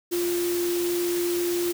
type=tone in noise; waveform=sine; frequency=349.2 Hz; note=F4; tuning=in tune; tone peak=-23 dBFS; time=0.11-1.73 s; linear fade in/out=20 ms; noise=white; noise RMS=-33 dBFS; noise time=0.11-1.73 s; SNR=+7 dB; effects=none